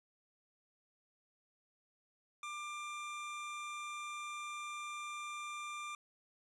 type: tone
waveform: 25% pulse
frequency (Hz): 1190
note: D6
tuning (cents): +22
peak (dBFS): -38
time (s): 2.43-5.95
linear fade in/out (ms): 2
effects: resampled to 24000 Hz